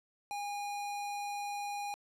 square tone, 816 Hz, G#5, 31 cents flat, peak -37 dBFS, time 0.31-1.94 s, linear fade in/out 0 ms, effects low-pass 12000 Hz 12 dB/octave

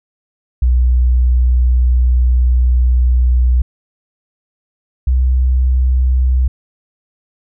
sine tone pair in turn, 61.74 / 63.66 Hz, B1 / C2, 0 / -47 cents, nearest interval minor second, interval 53 cents, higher second, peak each -8 / -9 dBFS, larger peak first, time 0.62-3.62 / 5.07-6.48 s, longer first, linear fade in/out 5 ms, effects none

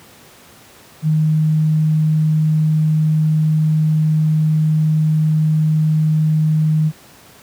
sine tone, 155.56 Hz, D#3, in tune, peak -11 dBFS, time 1.02-6.92 s, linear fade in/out 50 ms, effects pink hiss -44 dBFS RMS until 7.42 s + high-pass 100 Hz 12 dB/octave

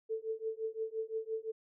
sine tone with tremolo, 443.4 Hz, A4, 13 cents sharp, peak -31 dBFS, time 0.09-1.52 s, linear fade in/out 20 ms, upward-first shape triangle, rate 5.8 Hz, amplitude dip 100%, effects none

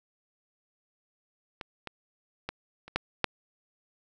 clicks, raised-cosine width 0.3 ms, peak -21 / -21 / -17 / -29 / -10 / -7 dBFS, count 6, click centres 1.612 / 1.873 / 2.49 / 2.88 / 2.96 / 3.243 s, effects none

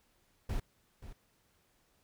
brown noise with echo, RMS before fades -34 dBFS, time 0.49-0.6 s, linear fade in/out 5 ms, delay 530 ms, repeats 1, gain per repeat -13 dB, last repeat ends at 1.13 s, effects pink hiss -72 dBFS RMS until 2.03 s

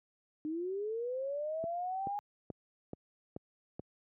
sine linear sweep, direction up, 299.8 to 828 Hz, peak -34 dBFS, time 0.45-2.19 s, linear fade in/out 0 ms
click train, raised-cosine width 2 ms, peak -27 dBFS, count 6, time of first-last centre 1.64-3.795 s, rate 2.32 Hz
effects high-pass 100 Hz 12 dB/octave

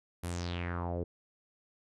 sawtooth tone with low-pass filter sweep, 87.2 Hz, F2, 2 cents flat, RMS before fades -36 dBFS, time 0.23-1.04 s, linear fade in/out 10 ms, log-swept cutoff 12000 to 410 Hz, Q 4.1, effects none

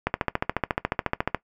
click train, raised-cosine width 0.5 ms, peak -7 dBFS, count 19, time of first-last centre 0.07-1.347 s, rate 14.1 Hz, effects noise-tail reverb RT60 0.1 s tail -19 dB re dry

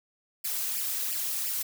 blue noise with flanger, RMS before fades -31 dBFS, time 0.44-1.63 s, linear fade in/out 10 ms, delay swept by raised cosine 0.39 to 3.19 ms, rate 2.9 Hz, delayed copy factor +0.8, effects none

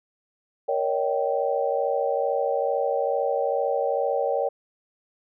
sine chord, Eb dominant seventh, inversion second, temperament just, 466.7 / 560 / 622.3 / 777.8 Hz, Bb4 / Db5 / Eb5 / G5, +2 / +18 / 0 / -14 cents, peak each -27 / -25 / -30 / -28 dBFS, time 0.68-4.49 s, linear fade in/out 10 ms, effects none

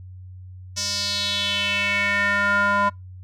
square tone with band-pass filter sweep, 202.1 Hz, G#3, 47 cents flat, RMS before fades -22 dBFS, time 0.76-2.9 s, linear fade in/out 20 ms, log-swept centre 5700 to 1100 Hz, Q 4.3, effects noise-tail reverb RT60 0.2 s tail -26 dB re dry + added 92 Hz sine -37 dBFS peak until 3.23 s

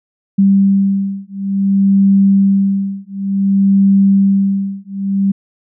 sine beating tone pair, 196 / 196.56 Hz, G3 / G3, 0 / +5 cents, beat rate 0.56 Hz, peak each -12 dBFS, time 0.38-5.32 s, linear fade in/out 10 ms, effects none

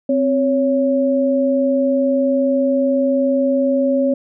sine tone pair together, 261.6 / 557.2 Hz, C4 / C#5, 0 / +9 cents, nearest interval octave + minor second, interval 1309 cents, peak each -16 dBFS, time 0.09-4.14 s, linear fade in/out 5 ms, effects none

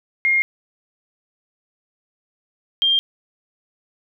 sine tone pair in turn, 2131 / 3193 Hz, C7 / G7, +31 / +31 cents, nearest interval perfect fifth, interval 700 cents, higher second, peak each -14 dBFS, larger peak neither, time 0.25-0.42 / 2.82-2.99 s, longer neither, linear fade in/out 0 ms, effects none

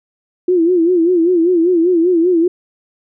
sine tone with vibrato, 346.2 Hz, F4, 15 cents flat, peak -9 dBFS, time 0.48-2.48 s, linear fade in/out 5 ms, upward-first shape sine, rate 5.1 Hz, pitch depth 110 cents each way, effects none

